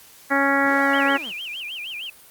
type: harmonic tone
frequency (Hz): 277.2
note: C#4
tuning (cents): 0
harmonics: 1 / 2 / 3 / 4 / 5 / 6 / 7 / 8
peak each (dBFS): -23 / -25 / -25 / -28 / -24 / -24 / -24 / -32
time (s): 0.3-1.18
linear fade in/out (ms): 20
type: linear two-way sweep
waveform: sawtooth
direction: up then down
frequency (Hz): 52.8 to 815 to 154.2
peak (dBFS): -33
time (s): 0.63-1.33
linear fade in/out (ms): 50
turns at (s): 0.83
type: tone with vibrato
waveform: sine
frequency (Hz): 2762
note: F7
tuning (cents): -20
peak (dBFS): -29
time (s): 0.93-2.1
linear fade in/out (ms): 5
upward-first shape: sine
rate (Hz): 6.5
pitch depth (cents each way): 260
effects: white hiss -48 dBFS RMS until 2.3 s + Opus 48 kbps